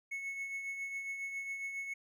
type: tone with tremolo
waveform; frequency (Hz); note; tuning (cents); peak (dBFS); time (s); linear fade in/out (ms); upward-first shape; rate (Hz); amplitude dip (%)
triangle; 2199; C#7; -14; -34; 0.11-1.94; 10; triangle; 7.3; 50
effects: none